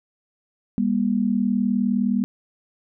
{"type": "tone pair together", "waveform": "sine", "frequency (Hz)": [200.9, 240.5], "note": ["G3", "B3"], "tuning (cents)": [43, -46], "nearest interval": "minor third", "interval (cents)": 311, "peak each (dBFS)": -21, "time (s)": [0.78, 2.24], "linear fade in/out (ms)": 0, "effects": []}